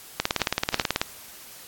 click train, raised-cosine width 0.2 ms, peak -4 dBFS, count 16, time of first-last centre 0.2-1.015 s, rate 18.4 Hz, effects white hiss -45 dBFS RMS until 1.67 s + AAC 64 kbps

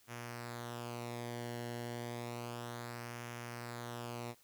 sawtooth tone with flanger, 119.2 Hz, A#2, 39 cents sharp, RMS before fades -44 dBFS, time 0.07-4.35 s, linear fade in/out 50 ms, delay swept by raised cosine 0.24 to 0.82 ms, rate 0.31 Hz, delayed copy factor -0.6, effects white hiss -67 dBFS RMS until 4.43 s

